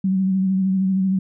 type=tone with vibrato; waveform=sine; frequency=190 Hz; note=F#3; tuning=46 cents sharp; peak=-16 dBFS; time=0.04-1.19 s; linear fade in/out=5 ms; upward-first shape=sine; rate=13 Hz; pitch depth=32 cents each way; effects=none